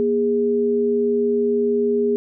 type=tone pair together; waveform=sine; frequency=238.6 / 412.1 Hz; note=A#3 / G#4; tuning=+41 / -13 cents; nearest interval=major sixth; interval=946 cents; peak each=-22 / -17 dBFS; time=0-2.16 s; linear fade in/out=0 ms; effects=none